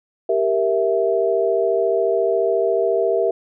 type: chord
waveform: sine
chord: E diminished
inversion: first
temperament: equal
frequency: 392 / 466.2 / 659.3 Hz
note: G4 / Bb4 / E5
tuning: 0 / 0 / 0 cents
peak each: -20 dBFS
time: 0.29-3.31 s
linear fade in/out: 5 ms
effects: none